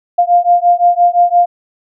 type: beating tone pair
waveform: sine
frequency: 698.5 / 704.3 Hz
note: F5 / F5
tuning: 0 / +14 cents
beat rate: 5.8 Hz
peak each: -10 dBFS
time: 0.18-1.46 s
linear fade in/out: 10 ms
effects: none

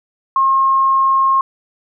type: tone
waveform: sine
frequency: 1074 Hz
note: C6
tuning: 45 cents sharp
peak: -10 dBFS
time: 0.36-1.41 s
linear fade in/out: 2 ms
effects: none

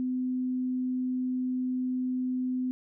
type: tone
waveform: sine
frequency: 254.2 Hz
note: C4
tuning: 50 cents flat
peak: -27 dBFS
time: 0-2.71 s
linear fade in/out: 0 ms
effects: none

